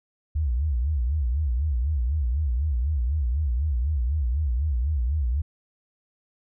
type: tone with vibrato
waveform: sine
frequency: 67.8 Hz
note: C#2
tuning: 38 cents flat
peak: -21 dBFS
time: 0.35-5.42 s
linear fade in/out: 10 ms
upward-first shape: sine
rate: 4 Hz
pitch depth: 260 cents each way
effects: none